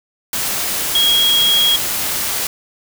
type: tone in noise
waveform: sine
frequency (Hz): 3288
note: G#7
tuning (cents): -18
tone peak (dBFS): -11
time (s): 0.95-1.76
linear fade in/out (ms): 2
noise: white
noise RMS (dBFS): -20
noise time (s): 0.33-2.47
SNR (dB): +6
effects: none